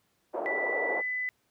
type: band-pass noise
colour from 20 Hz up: white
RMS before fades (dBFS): -33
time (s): 0.33-1.02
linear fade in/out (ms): 20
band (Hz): 390 to 720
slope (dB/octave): 24
type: tone with pitch glide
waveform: sine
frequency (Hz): 1975.5 to 2002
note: B6 to B6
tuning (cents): 0 to +23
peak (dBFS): -29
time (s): 0.46-1.29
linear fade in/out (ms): 0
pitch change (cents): +23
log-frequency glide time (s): 0.91-1.02
effects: pink hiss -72 dBFS RMS until 1.5 s + high-pass 80 Hz 12 dB/octave